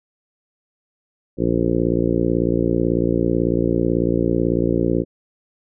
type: harmonic tone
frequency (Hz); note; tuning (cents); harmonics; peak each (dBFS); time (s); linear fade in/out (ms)
58.1; A#1; -5; 1 / 2 / 3 / 4 / 5 / 6 / 7 / 8 / 9; -28 / -26 / -23 / -28 / -22 / -22 / -26 / -26 / -28; 1.37-5.05; 50
effects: none